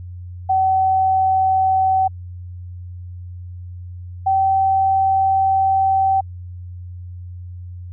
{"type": "tone pair in turn", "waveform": "sine", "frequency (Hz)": [761, 771.6], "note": ["F#5", "G5"], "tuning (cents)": [48, -28], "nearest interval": "unison", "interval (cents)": 24, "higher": "second", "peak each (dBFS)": -13, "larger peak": "neither", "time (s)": [[0.49, 2.08], [4.26, 6.21]], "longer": "second", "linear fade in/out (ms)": 10, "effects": ["added 89 Hz sine -30 dBFS peak until 7.92 s"]}